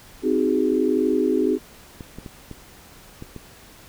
sine chord, Ab dominant seventh, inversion first, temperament just, 259.6 / 311.5 / 373.8 / 415.3 Hz, C4 / Eb4 / Gb4 / Ab4, -13 / +2 / +18 / 0 cents, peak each -23 dBFS, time 0.22-1.59 s, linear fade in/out 50 ms
clicks, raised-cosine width 3 ms, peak -22 dBFS, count 6, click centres 2.008 / 2.186 / 2.262 / 2.513 / 3.224 / 3.363 s
effects pink hiss -47 dBFS RMS until 3.88 s

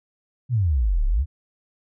sine exponential two-way sweep, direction down then up, 133.3 to 32.7 to 84.4 Hz, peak -17 dBFS, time 0.49-1.26 s, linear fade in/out 50 ms, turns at 1.06 s, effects none

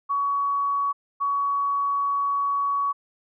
sine tone pair in turn, 1125 / 1125 Hz, C#6 / C#6, +25 / +25 cents, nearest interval unison, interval 0 cents, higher neither, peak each -21 dBFS, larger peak neither, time 0.09-0.93 / 1.2-2.93 s, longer second, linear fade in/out 20 ms, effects none

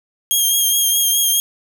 5% pulse tone with vibrato, 3232 Hz, G#7, 48 cents flat, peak -6 dBFS, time 0.31-1.4 s, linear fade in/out 0 ms, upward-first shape triangle, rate 4.8 Hz, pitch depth 34 cents each way, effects none

